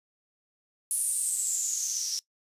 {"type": "noise with band-pass filter sweep", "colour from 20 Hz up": "blue", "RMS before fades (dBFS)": -30, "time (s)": [0.91, 2.19], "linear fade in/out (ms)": 0, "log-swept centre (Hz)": [10000, 5400], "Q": 9.4, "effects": ["noise-tail reverb RT60 0.1 s tail -20 dB re dry", "resampled to 32000 Hz"]}